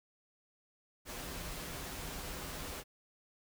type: noise with comb filter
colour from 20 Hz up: pink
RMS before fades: -43 dBFS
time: 1.05-2.84 s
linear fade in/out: 50 ms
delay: 9.1 ms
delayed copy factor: -0.5
effects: none